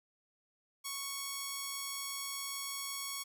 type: tone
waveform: 5% pulse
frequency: 1108.7 Hz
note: C#6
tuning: in tune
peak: -26 dBFS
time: 0.84-3.24 s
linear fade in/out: 20 ms
effects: none